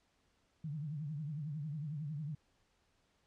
sine tone with vibrato, 150 Hz, D3, 37 cents sharp, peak -38 dBFS, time 0.64-2.35 s, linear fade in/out 5 ms, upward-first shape triangle, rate 11 Hz, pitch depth 160 cents each way, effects pink hiss -75 dBFS RMS until 3.26 s + low-pass 7000 Hz 12 dB/octave

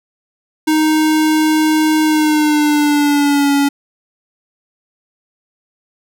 square tone with pitch glide, 311.1 to 282 Hz, D#4 to C#4, 0 to +30 cents, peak -11 dBFS, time 0.67-3.69 s, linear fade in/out 10 ms, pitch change -170 cents, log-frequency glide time 2.03-3.52 s, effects none

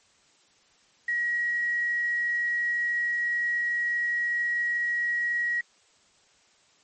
sine tone with quantisation, 1907 Hz, A#6, 39 cents sharp, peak -24 dBFS, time 1.08-5.61 s, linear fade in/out 5 ms, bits 8, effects white hiss -62 dBFS RMS until 6.83 s + MP3 32 kbps

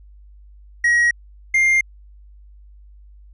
triangle tone pair in turn, 1900 / 2110 Hz, A#6 / C7, +33 / +14 cents, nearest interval major second, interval 181 cents, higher second, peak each -11 dBFS, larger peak neither, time 0.84-1.11 / 1.54-1.81 s, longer neither, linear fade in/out 5 ms, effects added 50 Hz sine -42 dBFS peak until 3.33 s + resampled to 24000 Hz

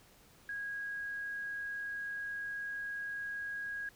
sine tone, 1645 Hz, G#6, 17 cents flat, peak -37 dBFS, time 0.49-3.89 s, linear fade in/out 2 ms, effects pink hiss -62 dBFS RMS until 3.95 s

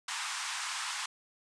pink band-pass noise, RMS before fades -37 dBFS, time 0.08-1.06 s, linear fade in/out 5 ms, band 880 to 9300 Hz, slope 48 dB/octave, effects none

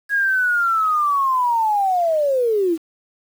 sine linear sweep, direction down, 1661.2 to 310.2 Hz, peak -15 dBFS, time 0.09-2.78 s, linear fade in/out 50 ms, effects 7-bit

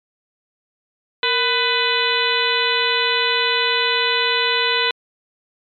harmonic tone with a mistuned harmonic, 498.9 Hz, B4, 17 cents sharp, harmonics 1 / 2 / 3 / 4 / 5 / 6 / 7 / 8, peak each -24 / -24 / -24 / -24 / -24 / -24 / -24 / -24 dBFS, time 1.23-4.91 s, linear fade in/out 2 ms, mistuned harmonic 1, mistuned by -110 cents, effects MP3 96 kbps

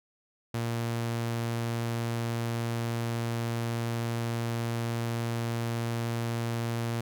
sawtooth tone, 116.54 Hz, A#2, in tune, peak -25 dBFS, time 0.54-7.01 s, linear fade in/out 5 ms, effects none

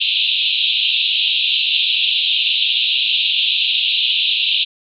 white band-pass noise, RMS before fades -17 dBFS, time 0-4.65 s, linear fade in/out 20 ms, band 2600 to 3900 Hz, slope 96 dB/octave, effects none

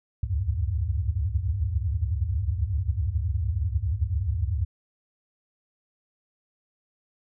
sine tone cluster, 66 / 73.1 / 81 / 92.6 / 103.1 Hz, C2 / D2 / E2 / F#2 / G#2, +16 / -7 / -30 / +2 / -12 cents, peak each -30 dBFS, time 0.23-4.65 s, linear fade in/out 5 ms, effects none

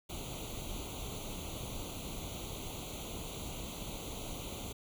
pink noise with comb filter, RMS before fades -42 dBFS, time 0.09-4.73 s, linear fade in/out 10 ms, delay 0.29 ms, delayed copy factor +1, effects none

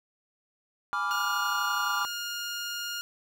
triangle chord, G# diminished seventh, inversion none, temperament equal, 830.6 / 987.8 / 1174.7 / 1396.9 Hz, G#5 / B5 / D6 / F6, 0 / 0 / 0 / 0 cents, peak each -35 / -33 / -29 / -29 dBFS, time 0.93-2.05 s, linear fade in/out 0 ms
15% pulse tone with pitch glide, 1429 to 1417.5 Hz, F6 to F6, +39 to +25 cents, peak -26 dBFS, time 1.11-3.01 s, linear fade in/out 0 ms, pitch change -14 cents, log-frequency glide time 1.77-2.16 s
effects none

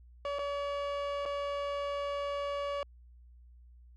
30% pulse tone with dropouts, 569 Hz, C#5, 45 cents sharp, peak -30 dBFS, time 0.25-2.83 s, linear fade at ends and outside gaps 1 ms, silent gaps 0.386-0.391 / 1.254-1.259 s, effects added 60 Hz sine -53 dBFS peak until 3.96 s + low-pass 3000 Hz 12 dB/octave

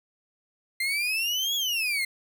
35% pulse exponential two-way sweep, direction up then down, 2074 to 3384 to 2074 Hz, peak -23 dBFS, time 0.8-2.05 s, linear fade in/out 5 ms, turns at 1.55 s, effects none

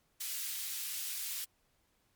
white high-pass noise, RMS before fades -39 dBFS, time 0.2-1.45 s, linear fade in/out 10 ms, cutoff 2400 Hz, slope 12 dB/octave, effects pink hiss -74 dBFS RMS until 2.15 s + MP3 96 kbps

